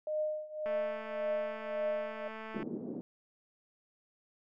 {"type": "tone with tremolo", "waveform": "sine", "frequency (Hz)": 613, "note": "D#5", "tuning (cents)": -26, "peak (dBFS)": -29, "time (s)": [0.07, 2.28], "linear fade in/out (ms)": 2, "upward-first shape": "triangle", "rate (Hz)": 1.8, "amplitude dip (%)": 90}
{"type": "click train", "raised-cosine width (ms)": 0.5, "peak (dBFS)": -30, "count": 434, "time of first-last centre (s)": [0.66, 2.628], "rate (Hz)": 220}
{"type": "band-pass noise", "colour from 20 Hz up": "white", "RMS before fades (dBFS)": -40, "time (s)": [2.54, 3.01], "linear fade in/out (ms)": 0, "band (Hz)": [200, 360], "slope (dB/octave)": 24}
{"effects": []}